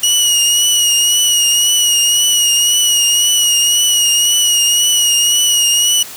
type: tone with vibrato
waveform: 20% pulse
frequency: 2900 Hz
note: F#7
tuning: 35 cents flat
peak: -4 dBFS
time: 0.03-6.03 s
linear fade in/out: 5 ms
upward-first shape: triangle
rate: 1.9 Hz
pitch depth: 46 cents each way
effects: white hiss -31 dBFS RMS until 6.16 s

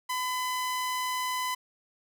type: tone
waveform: sawtooth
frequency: 1008 Hz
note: B5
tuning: 35 cents sharp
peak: -25 dBFS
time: 0.09-1.55 s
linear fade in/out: 10 ms
effects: none

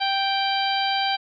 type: harmonic tone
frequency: 784 Hz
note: G5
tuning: in tune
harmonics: 1 / 2 / 3 / 4 / 5 / 6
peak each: -23 / -30 / -31 / -28 / -31 / -31 dBFS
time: 0-1.17 s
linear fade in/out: 20 ms
effects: none

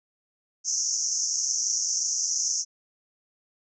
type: band-pass noise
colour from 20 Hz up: white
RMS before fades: -27 dBFS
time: 0.64-2.65 s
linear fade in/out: 50 ms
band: 5500 to 6600 Hz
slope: 96 dB/octave
effects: none

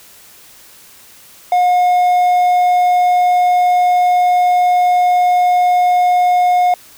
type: tone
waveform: triangle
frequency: 719 Hz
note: F#5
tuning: 50 cents flat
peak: -7 dBFS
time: 1.52-6.74 s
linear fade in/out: 2 ms
effects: white hiss -42 dBFS RMS until 6.97 s

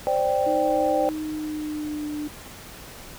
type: chord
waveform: sine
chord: C suspended second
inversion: none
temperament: equal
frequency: 523.3 / 587.3 / 784 Hz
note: C5 / D5 / G5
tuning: 0 / 0 / 0 cents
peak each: -24 dBFS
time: 0.07-1.09 s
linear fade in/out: 0 ms
type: tone with pitch glide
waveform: sine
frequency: 311.1 to 298.4 Hz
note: D#4 to D4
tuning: 0 to +28 cents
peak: -27 dBFS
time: 0.46-2.28 s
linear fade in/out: 10 ms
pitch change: -72 cents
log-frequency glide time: 1.07-2.09 s
effects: pink hiss -42 dBFS RMS until 3.18 s

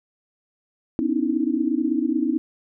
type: tone cluster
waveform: sine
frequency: 249.6 / 278.7 / 307.7 / 323.8 Hz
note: B3 / C#4 / D#4 / E4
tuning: +19 / +9 / -19 / -31 cents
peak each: -25 dBFS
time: 0.99-2.38 s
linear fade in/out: 0 ms
effects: none

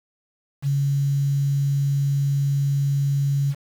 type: tone with quantisation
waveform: sine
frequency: 140 Hz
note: C#3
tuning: 18 cents sharp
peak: -18 dBFS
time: 0.62-3.55 s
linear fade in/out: 50 ms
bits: 7
effects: none

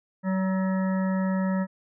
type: harmonic tone with a mistuned harmonic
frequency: 189.3 Hz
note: F#3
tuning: 40 cents sharp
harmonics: 1 / 3 / 5 / 7 / 9 / 10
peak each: -23 / -33 / -37 / -40 / -42 / -43 dBFS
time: 0.23-1.67 s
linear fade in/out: 50 ms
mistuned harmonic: 7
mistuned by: -23 cents
effects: none

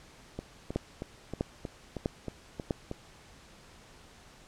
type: two click trains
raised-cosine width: 2 ms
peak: -15 / -22 dBFS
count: 4 / 9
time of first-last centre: 0.76-2.708 / 0.39-2.914 s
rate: 1.54 / 3.17 Hz
effects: pink hiss -55 dBFS RMS until 4.47 s + low-pass 8000 Hz 12 dB/octave

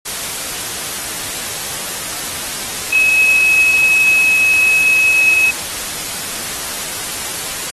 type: tone in noise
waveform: sine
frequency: 2563 Hz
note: E7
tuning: 49 cents flat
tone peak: -9 dBFS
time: 2.92-5.51 s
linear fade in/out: 10 ms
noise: white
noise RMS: -23 dBFS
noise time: 0.05-7.71 s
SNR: +11 dB
effects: AAC 32 kbps

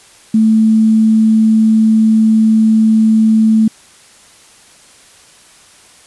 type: tone with quantisation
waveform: sine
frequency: 220 Hz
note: A3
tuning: in tune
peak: -6 dBFS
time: 0.34-3.68 s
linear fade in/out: 5 ms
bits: 6
effects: white hiss -43 dBFS RMS until 6.06 s + resampled to 24000 Hz

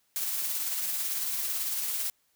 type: noise with tremolo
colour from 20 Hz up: blue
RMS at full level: -30 dBFS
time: 0.16-2.1 s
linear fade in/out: 0 ms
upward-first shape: sine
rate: 18 Hz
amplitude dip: 30%
effects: white hiss -71 dBFS RMS until 2.35 s

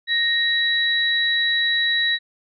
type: tone pair together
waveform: sine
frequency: 1864 / 3904 Hz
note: A#6 / B7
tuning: -1 / -21 cents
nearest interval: octave + minor second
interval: 1280 cents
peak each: -20 dBFS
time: 0.07-2.19 s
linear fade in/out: 50 ms
effects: none

